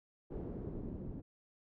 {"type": "noise with low-pass filter sweep", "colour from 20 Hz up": "pink", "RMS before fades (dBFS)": -43, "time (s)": [0.3, 1.22], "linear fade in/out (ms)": 20, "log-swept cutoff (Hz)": [430, 270], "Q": 1.4, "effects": []}